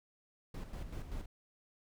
brown noise with tremolo, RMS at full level -41 dBFS, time 0.54-1.26 s, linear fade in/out 5 ms, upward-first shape square, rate 5.2 Hz, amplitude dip 55%, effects none

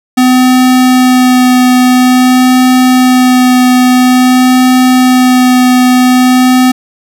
square tone with vibrato, 253 Hz, B3, 42 cents sharp, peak -4 dBFS, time 0.17-6.72 s, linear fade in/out 10 ms, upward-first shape sine, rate 0.49 Hz, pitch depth 11 cents each way, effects none

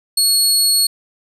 25% pulse tone, 4349 Hz, C#8, 34 cents flat, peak -7 dBFS, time 0.17-0.87 s, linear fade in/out 5 ms, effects none

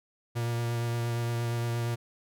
45% pulse tone with vibrato, 117.9 Hz, A#2, 20 cents sharp, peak -28 dBFS, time 0.35-1.96 s, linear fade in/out 20 ms, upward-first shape triangle, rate 8.6 Hz, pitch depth 17 cents each way, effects none

